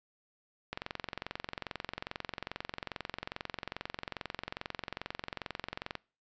click train, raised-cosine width 0.3 ms, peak -20 dBFS, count 118, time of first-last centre 0.73-5.953 s, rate 22.4 Hz, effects noise-tail reverb RT60 0.4 s tail -25 dB re dry + resampled to 16000 Hz

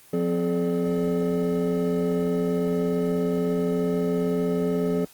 triangle tone cluster, 177.2 / 259.6 / 427 / 591 Hz, F3 / C4 / G#4 / D5, +25 / -13 / +48 / +11 cents, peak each -24 / -26 / -23 / -32 dBFS, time 0.13-5.05 s, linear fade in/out 5 ms, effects white hiss -52 dBFS RMS until 5.13 s + Opus 24 kbps

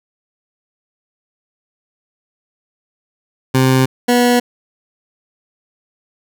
20% pulse tone pair in turn, 130.81 / 243.6 Hz, C3 / B3, 0 / -24 cents, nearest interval major seventh, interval 1076 cents, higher second, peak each -5 dBFS, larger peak neither, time 3.54-3.86 / 4.08-4.4 s, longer neither, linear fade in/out 10 ms, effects none

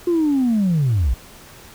sine linear sweep, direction down, 356 to 51.91 Hz, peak -13 dBFS, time 0.07-1.14 s, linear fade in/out 5 ms, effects tanh soft clip ceiling -12 dBFS + pink hiss -43 dBFS RMS until 1.74 s

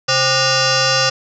sine tone with frequency modulation, 2118 Hz, C7, 21 cents sharp, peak -12 dBFS, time 0.08-1.1 s, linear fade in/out 10 ms, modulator 662 Hz, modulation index 5.7, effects none

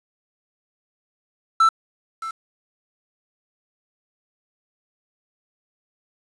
triangle tone with echo, 1328 Hz, E6, 12 cents sharp, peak -10 dBFS, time 1.6-1.69 s, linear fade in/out 5 ms, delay 620 ms, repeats 1, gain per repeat -15 dB, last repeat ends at 2.31 s, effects resampled to 22050 Hz + 7-bit

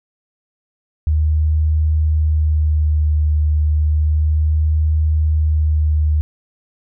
sine tone with vibrato, 76.7 Hz, D#2, 24 cents flat, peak -12 dBFS, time 1.07-6.21 s, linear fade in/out 0 ms, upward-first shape sine, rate 0.32 Hz, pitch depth 19 cents each way, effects none

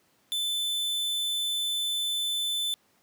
45% pulse tone, 3520 Hz, A7, in tune, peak -27 dBFS, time 0.32-2.74 s, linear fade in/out 0 ms, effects pink hiss -66 dBFS RMS until 3.02 s + high-pass 150 Hz 12 dB/octave

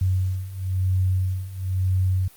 sine beating tone pair, 92.5 / 93.5 Hz, F#2 / F#2, 0 / +19 cents, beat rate 1 Hz, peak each -25 / -22 dBFS, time 0.01-2.28 s, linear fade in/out 5 ms, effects white hiss -51 dBFS RMS until 2.36 s + Opus 48 kbps

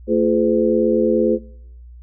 sine tone cluster, 223.9 / 342.3 / 419.9 / 509 Hz, A3 / F4 / G#4 / C5, +30 / -35 / +19 / -48 cents, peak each -19 dBFS, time 0.07-1.39 s, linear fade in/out 50 ms, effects noise-tail reverb RT60 0.8 s tail -23 dB re dry + added 60 Hz sine -37 dBFS peak until 2.02 s

